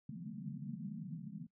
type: band-pass noise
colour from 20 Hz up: pink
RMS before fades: -45 dBFS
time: 0.09-1.47 s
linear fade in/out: 5 ms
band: 140 to 240 Hz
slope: 96 dB/octave
effects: noise-tail reverb RT60 0.1 s tail -22 dB re dry

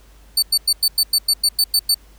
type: tone bursts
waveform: sawtooth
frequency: 4500 Hz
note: C#8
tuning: 25 cents sharp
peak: -10 dBFS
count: 11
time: 0.37-1.945 s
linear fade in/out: 5 ms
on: 55 ms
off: 97 ms
effects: added 50 Hz sine -45 dBFS peak until 2.18 s + pink hiss -53 dBFS RMS until 2.18 s

